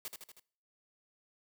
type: noise with echo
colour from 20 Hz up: white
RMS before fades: -41 dBFS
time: 0.05-0.08 s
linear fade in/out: 0 ms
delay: 79 ms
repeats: 4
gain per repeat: -4 dB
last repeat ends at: 0.396 s
effects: noise-tail reverb RT60 0.5 s tail -22 dB re dry